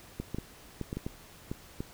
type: clicks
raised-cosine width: 3 ms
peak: -21 dBFS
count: 9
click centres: 0.2 / 0.346 / 0.385 / 0.813 / 0.929 / 0.97 / 1.065 / 1.515 / 1.805 s
effects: pink hiss -53 dBFS RMS until 1.93 s